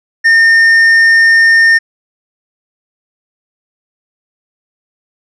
triangle tone with tanh clipping, 1820 Hz, A#6, 42 cents flat, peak -5 dBFS, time 0.24-1.79 s, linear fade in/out 20 ms, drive 9 dB, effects none

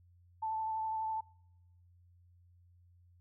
sine tone with vibrato, 880 Hz, A5, in tune, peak -33 dBFS, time 0.42-1.21 s, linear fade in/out 10 ms, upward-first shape sine, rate 12 Hz, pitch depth 14 cents each way, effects noise-tail reverb RT60 0.9 s tail -26 dB re dry + added 88 Hz sine -61 dBFS peak until 3.2 s

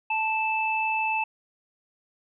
sine tone pair together, 879 / 2634 Hz, A5 / E7, -2 / -2 cents, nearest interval octave + perfect fifth, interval 1900 cents, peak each -26 dBFS, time 0.1-1.24 s, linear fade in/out 5 ms, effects none

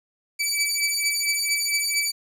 15% pulse beating tone pair, 2300 / 2304.4 Hz, D7 / D7, -37 / -33 cents, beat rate 4.4 Hz, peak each -18 dBFS, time 0.39-2.12 s, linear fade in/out 20 ms, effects none

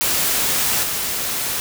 white noise with level steps, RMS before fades -19 / -23 dBFS, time 0.01-1.6 s, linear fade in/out 0 ms, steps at 0.83 s, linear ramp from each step 5 ms, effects none

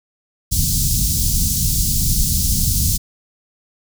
pink band-stop noise, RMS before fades -17 dBFS, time 0.51-2.98 s, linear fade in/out 20 ms, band 180 to 5000 Hz, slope 24 dB/octave, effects none

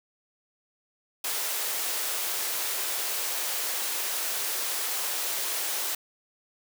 white high-pass noise, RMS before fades -30 dBFS, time 1.24-5.95 s, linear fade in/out 5 ms, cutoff 360 Hz, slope 24 dB/octave, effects none

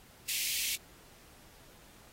pink high-pass noise, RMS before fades -34 dBFS, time 0.28-0.76 s, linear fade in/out 10 ms, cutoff 2200 Hz, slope 48 dB/octave, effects pink hiss -58 dBFS RMS until 2.12 s + AAC 48 kbps

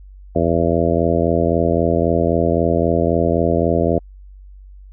harmonic tone, 83.8 Hz, E2, 29 cents sharp, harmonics 1 / 2 / 3 / 4 / 5 / 6 / 7 / 8, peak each -22 / -22 / -22 / -22 / -22 / -22 / -22 / -22 dBFS, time 0.35-3.99 s, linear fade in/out 10 ms, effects added 48 Hz sine -37 dBFS peak until 4.92 s

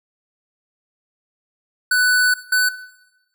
square tone pair in turn, 1492 / 1500.1 Hz, F#6 / F#6, +14 / +23 cents, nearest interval unison, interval 9 cents, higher second, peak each -14 dBFS, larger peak neither, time 1.91-2.34 / 2.52-2.69 s, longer first, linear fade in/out 5 ms, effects noise-tail reverb RT60 1.0 s tail -17 dB re dry

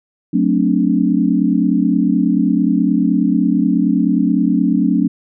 sine chord, D dominant seventh, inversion first, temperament just, 183.54 / 220.2 / 264.3 / 293.7 Hz, F#3 / A3 / C4 / D4, -14 / +2 / +18 / 0 cents, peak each -17 dBFS, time 0.33-5.08 s, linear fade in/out 10 ms, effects none

